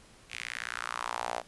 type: tone with high-pass filter sweep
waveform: sawtooth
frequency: 59.1 Hz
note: A#1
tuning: 24 cents sharp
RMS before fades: -37 dBFS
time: 0.29-1.43 s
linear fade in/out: 50 ms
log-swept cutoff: 2500 to 660 Hz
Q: 3.1
effects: pink hiss -57 dBFS RMS until 1.47 s + resampled to 24000 Hz